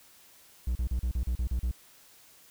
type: tone bursts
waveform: triangle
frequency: 60.8 Hz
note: B1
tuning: 26 cents flat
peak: -24 dBFS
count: 9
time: 0.67-1.714 s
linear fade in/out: 5 ms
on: 84 ms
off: 36 ms
effects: white hiss -57 dBFS RMS until 2.5 s